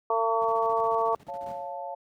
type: harmonic tone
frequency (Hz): 226.4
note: A3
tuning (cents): +50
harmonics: 2 / 3 / 4 / 5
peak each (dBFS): -28 / -28 / -28 / -28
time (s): 0.1-1.15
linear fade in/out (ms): 2
type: noise with tremolo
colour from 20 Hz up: brown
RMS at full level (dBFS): -42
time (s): 0.41-1.54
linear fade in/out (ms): 10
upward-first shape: square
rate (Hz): 14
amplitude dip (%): 80
type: chord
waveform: sine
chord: Db augmented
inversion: none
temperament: equal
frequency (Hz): 554.4 / 698.5 / 880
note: Db5 / F5 / A5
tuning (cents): 0 / 0 / 0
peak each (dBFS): -38 / -37 / -37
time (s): 1.28-1.95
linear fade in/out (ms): 10
type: noise with exponential decay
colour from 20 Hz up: brown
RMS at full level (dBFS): -39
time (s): 1.46-1.91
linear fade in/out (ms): 2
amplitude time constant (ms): 97
effects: high-pass 150 Hz 12 dB/octave